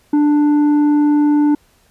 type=tone with tanh clipping; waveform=sine; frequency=294.9 Hz; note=D4; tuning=7 cents sharp; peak=-11 dBFS; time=0.13-1.55 s; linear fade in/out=5 ms; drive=6 dB; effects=pink hiss -55 dBFS RMS until 1.9 s + resampled to 32000 Hz